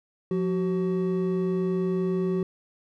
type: tone pair together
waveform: triangle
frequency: 177.7 / 376.5 Hz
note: F3 / F#4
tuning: +30 / +30 cents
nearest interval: octave + minor second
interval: 1300 cents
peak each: -24 dBFS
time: 0.31-2.43 s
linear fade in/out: 2 ms
effects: none